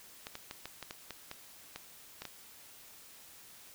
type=clicks; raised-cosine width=0.2 ms; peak=-24 dBFS; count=11; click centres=0.269 / 0.354 / 0.511 / 0.656 / 0.827 / 0.909 / 1.107 / 1.314 / 1.76 / 2.22 / 2.253 s; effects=white hiss -55 dBFS RMS until 3.74 s